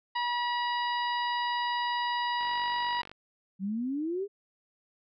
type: harmonic tone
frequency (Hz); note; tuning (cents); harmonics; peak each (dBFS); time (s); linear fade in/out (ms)
965; B5; -40; 1 / 2 / 3 / 4 / 5; -29 / -35 / -39 / -41 / -43; 0.15-3.02; 10
type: click train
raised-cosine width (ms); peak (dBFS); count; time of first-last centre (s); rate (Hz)
0.3; -29; 35; 2.41-3.115; 48.2
type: exponential sweep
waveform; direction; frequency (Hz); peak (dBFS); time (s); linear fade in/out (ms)
sine; up; 185 to 415.3; -29; 3.59-4.28; 50
effects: none